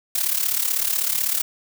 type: noise with amplitude modulation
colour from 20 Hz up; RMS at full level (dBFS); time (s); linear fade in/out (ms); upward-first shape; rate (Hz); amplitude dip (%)
blue; -19; 0.15-1.42; 5; sine; 36; 75
effects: none